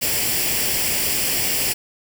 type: noise with comb filter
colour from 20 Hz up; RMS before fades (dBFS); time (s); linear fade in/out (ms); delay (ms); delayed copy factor
white; -21; 0.01-1.74; 20; 0.39; +0.6
effects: none